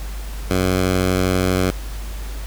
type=tone; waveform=10% pulse; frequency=92.5 Hz; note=F#2; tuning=in tune; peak=-8 dBFS; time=0.5-1.71 s; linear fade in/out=10 ms; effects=added 50 Hz sine -26 dBFS peak until 2.46 s + pink hiss -38 dBFS RMS until 2.46 s